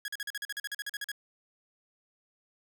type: tone bursts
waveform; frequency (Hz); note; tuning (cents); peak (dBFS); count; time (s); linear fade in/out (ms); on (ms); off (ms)
sawtooth; 1661.2; G#6; 0; -30; 15; 0.05-1.117; 2; 31; 43
effects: none